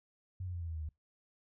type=tone with pitch steps; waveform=sine; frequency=92.5 / 89.56 / 86.71 / 83.95 / 81.27 / 78.69 / 76.18 Hz; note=F#2 / F2 / F2 / E2 / E2 / D#2 / D#2; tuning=0 / +44 / -12 / +32 / -24 / +20 / -36 cents; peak=-37 dBFS; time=0.4-0.89 s; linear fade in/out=5 ms; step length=70 ms; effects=noise-tail reverb RT60 0.2 s tail -26 dB re dry